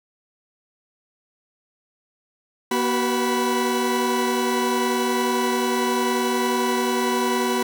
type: tone cluster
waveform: 40% pulse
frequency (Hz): 240.8 / 378.4 / 492.8 / 984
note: B3 / F#4 / B4 / B5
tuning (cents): -44 / +39 / -4 / -7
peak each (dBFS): -24 / -23 / -32 / -24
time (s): 2.71-7.63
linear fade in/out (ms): 5
effects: none